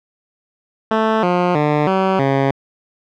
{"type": "tone with pitch steps", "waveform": "10% pulse", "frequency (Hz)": [220.2, 178, 149.2, 190.4, 136.7], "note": ["A3", "F3", "D3", "F#3", "C#3"], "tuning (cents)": [2, 33, 28, 50, -24], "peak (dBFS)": -5, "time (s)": [0.91, 2.51], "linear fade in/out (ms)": 2, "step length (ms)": 320, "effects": ["low-pass 2000 Hz 12 dB/octave"]}